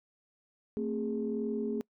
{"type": "tone cluster", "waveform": "sine", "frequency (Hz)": [224.6, 266.3, 413.3], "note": ["A3", "C4", "G#4"], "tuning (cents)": [36, 31, -8], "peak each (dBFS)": [-33, -38, -34], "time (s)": [0.77, 1.81], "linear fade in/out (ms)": 0, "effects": ["noise-tail reverb RT60 0.1 s tail -25 dB re dry", "tanh soft clip ceiling -21 dBFS"]}